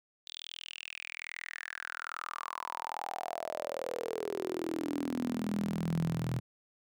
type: tone with high-pass filter sweep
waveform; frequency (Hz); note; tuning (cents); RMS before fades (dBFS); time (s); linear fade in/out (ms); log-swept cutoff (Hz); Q
sawtooth; 41.2; E1; 0; -37; 0.26-6.4; 20; 3700 to 130; 7.6
effects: none